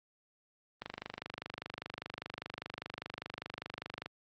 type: click train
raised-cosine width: 0.3 ms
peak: -23 dBFS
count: 82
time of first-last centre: 0.82-4.06 s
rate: 25 Hz
effects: high-pass 80 Hz 12 dB/octave + Opus 32 kbps